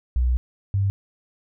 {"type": "tone pair in turn", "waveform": "sine", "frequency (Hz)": [61.74, 98.58], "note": ["B1", "G2"], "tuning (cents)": [0, 10], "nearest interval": "minor sixth", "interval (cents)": 810, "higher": "second", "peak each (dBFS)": [-17, -18], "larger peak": "first", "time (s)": [[0.16, 0.37], [0.74, 0.9]], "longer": "first", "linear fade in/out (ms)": 0, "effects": []}